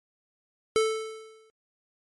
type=tone with exponential decay; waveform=square; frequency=440 Hz; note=A4; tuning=in tune; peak=-19 dBFS; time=0.76-1.5 s; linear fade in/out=0 ms; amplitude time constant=160 ms; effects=MP3 48 kbps